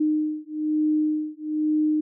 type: beating tone pair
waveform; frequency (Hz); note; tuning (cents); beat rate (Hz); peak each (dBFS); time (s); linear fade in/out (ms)
sine; 305.8 / 306.9; D#4 / D#4; -30 / -24; 1.1; -24; 0-2.01; 10
effects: none